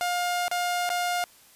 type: tone with dropouts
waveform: sawtooth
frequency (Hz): 709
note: F5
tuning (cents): +26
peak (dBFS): -21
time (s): 0.01-1.24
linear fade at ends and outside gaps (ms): 0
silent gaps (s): 0.481-0.514 / 0.892-0.901
effects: white hiss -55 dBFS RMS until 1.55 s + resampled to 32000 Hz